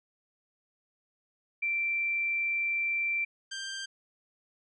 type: tone pair in turn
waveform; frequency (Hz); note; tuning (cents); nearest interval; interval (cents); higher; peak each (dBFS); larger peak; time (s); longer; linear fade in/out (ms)
sine / 15% pulse; 2349 / 1578.7; D7 / G6; 0 / +12; perfect fifth; 688; first; -27 / -29; first; 1.62-3.25 / 3.51-3.86; first; 10
effects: resampled to 22050 Hz